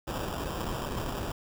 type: noise with sample-and-hold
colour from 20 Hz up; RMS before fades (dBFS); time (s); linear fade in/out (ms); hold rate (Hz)
pink; -34; 0.07-1.32; 5; 2100
effects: none